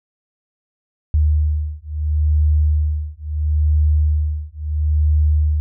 sine beating tone pair, 75.5 / 76.24 Hz, D2 / D#2, +48 / -35 cents, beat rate 0.74 Hz, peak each -17 dBFS, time 1.14-5.6 s, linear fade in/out 0 ms, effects none

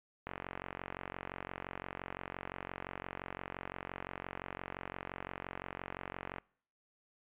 click train, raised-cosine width 0.5 ms, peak -25 dBFS, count 281, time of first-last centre 0.27-6.384 s, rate 45.8 Hz, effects noise-tail reverb RT60 0.6 s tail -26 dB re dry + resampled to 8000 Hz

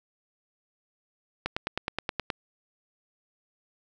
click train, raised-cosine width 0.3 ms, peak -12 dBFS, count 9, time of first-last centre 1.46-2.302 s, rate 9.5 Hz, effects none

